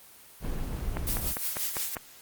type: noise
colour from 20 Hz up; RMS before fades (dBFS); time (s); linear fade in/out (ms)
brown; -32; 0.4-1.34; 50
type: click train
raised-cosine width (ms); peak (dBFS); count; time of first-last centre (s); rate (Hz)
0.5; -17; 6; 0.97-1.968; 5.01
type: noise with tremolo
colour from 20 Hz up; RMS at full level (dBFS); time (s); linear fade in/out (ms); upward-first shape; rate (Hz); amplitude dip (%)
blue; -29; 1.07-1.95; 0; triangle; 5.7; 65
effects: white hiss -52 dBFS RMS until 2.21 s + Opus 24 kbps